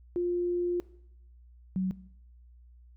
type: tone pair in turn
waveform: sine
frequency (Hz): 351.8 / 187.01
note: F4 / F#3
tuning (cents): +13 / +19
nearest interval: major seventh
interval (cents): 1094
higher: first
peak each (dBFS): -26 / -26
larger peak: neither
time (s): 0.16-0.8 / 1.76-1.91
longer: first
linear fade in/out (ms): 0
effects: noise-tail reverb RT60 0.7 s tail -19 dB re dry + added 60 Hz sine -52 dBFS peak until 2.96 s